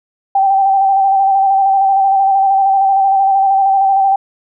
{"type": "tone with vibrato", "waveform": "sine", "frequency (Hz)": 780, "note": "G5", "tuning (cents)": -9, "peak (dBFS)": -8, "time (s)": [0.35, 4.16], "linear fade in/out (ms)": 5, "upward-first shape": "square", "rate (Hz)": 13, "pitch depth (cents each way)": 23, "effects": []}